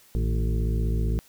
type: harmonic tone with a mistuned harmonic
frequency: 55.6 Hz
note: A1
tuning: 19 cents sharp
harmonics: 1 / 2 / 3 / 4 / 6 / 7 / 8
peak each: -23 / -29 / -33 / -35 / -39 / -40 / -41 dBFS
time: 0.15-1.19 s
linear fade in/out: 0 ms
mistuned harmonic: 3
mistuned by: -100 cents
effects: white hiss -56 dBFS RMS until 1.28 s